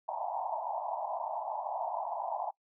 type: band-pass noise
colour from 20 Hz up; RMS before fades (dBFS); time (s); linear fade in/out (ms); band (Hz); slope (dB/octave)
white; -36; 0.08-2.51; 10; 630 to 970; 96
effects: noise-tail reverb RT60 0.1 s tail -23 dB re dry